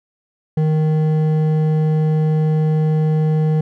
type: tone with hard clipping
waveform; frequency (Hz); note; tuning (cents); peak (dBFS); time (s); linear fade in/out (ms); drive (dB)
triangle; 155.56; D#3; 0; -15; 0.57-3.61; 5; 12
effects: none